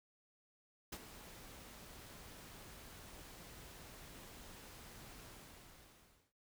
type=noise with ADSR envelope; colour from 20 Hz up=pink; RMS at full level=-44 dBFS; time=0.92-6.33 s; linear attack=8 ms; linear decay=51 ms; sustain=-11 dB; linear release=1100 ms; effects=none